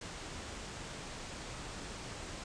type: low-pass noise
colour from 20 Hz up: pink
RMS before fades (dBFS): -45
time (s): 0.01-2.44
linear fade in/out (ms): 5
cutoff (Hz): 8900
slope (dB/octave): 48
effects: resampled to 22050 Hz